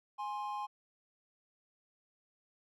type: tone pair together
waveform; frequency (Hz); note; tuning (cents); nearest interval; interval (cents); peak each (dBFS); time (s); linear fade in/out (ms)
triangle; 830.6 / 1052.7; G#5 / C6; 0 / +10; major third; 410; -37 / -38; 0.18-0.67; 20
effects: none